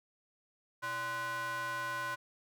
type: ring-modulated tone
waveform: square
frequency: 227.3 Hz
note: A#3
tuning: 43 cents flat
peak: -33 dBFS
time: 0.82-2.16 s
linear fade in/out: 20 ms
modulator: 1260 Hz
effects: none